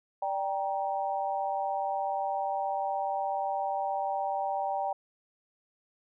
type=chord; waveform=sine; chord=G minor; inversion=second; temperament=just; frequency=588 / 784 / 940.8 Hz; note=D5 / G5 / Bb5; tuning=+2 / 0 / +16 cents; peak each=-35 / -30 / -36 dBFS; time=0.22-4.93 s; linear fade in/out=5 ms; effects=none